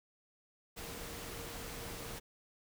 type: tone in noise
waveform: sine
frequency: 466.2 Hz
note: A#4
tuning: in tune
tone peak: -52 dBFS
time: 0.76-2.2 s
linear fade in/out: 20 ms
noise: pink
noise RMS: -45 dBFS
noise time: 0.76-2.2 s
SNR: -10 dB
effects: none